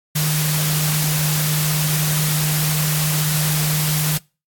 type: tone in noise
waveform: sine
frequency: 152.9 Hz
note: D#3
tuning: 30 cents flat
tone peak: -18 dBFS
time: 0.15-4.18 s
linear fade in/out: 10 ms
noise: white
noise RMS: -22 dBFS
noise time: 0.15-4.18 s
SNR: +1 dB
effects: noise-tail reverb RT60 0.3 s tail -24 dB re dry + AAC 64 kbps